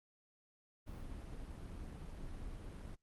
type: noise with amplitude modulation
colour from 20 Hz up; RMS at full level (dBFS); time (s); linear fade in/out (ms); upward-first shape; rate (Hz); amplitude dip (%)
brown; -45; 0.86-2.96; 20; sine; 241; 35
effects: Opus 32 kbps